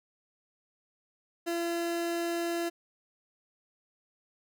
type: tone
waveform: 30% pulse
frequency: 339.9 Hz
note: F4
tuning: 47 cents flat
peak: -27 dBFS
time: 1.46-2.7 s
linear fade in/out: 20 ms
effects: none